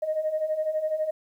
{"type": "beating tone pair", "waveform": "sine", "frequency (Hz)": [613, 625], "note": ["D#5", "D#5"], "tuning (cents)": [-26, 8], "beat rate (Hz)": 12, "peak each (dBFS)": [-30, -25], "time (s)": [0.02, 1.11], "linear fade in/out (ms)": 10, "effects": ["tanh soft clip ceiling -17 dBFS", "10-bit"]}